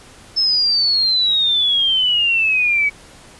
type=exponential sweep; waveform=sine; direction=down; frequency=5274 to 2255 Hz; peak=-13 dBFS; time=0.36-2.9 s; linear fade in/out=20 ms; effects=pink hiss -43 dBFS RMS until 3.39 s + resampled to 24000 Hz